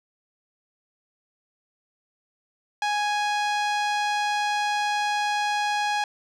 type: tone with low-pass filter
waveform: sawtooth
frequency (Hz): 830.6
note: G#5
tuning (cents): 0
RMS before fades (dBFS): -25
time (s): 2.82-6.04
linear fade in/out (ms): 2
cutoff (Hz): 5200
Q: 0.82
effects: none